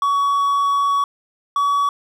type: tone pair in turn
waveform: triangle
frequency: 1126 / 1134.5 Hz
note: C#6 / C#6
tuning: +27 / +40 cents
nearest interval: unison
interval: 13 cents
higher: second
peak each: -13 dBFS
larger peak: neither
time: 0.02-1.04 / 1.56-1.89 s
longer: first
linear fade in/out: 2 ms
effects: none